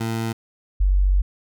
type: tone pair in turn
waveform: 20% pulse / sine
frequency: 113.3 / 47.35 Hz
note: A#2 / F#1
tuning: -49 / +41 cents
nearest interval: octave + minor third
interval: 1510 cents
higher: first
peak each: -18 / -14 dBFS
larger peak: second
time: 0-0.33 / 0.8-1.22 s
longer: second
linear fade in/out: 10 ms
effects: none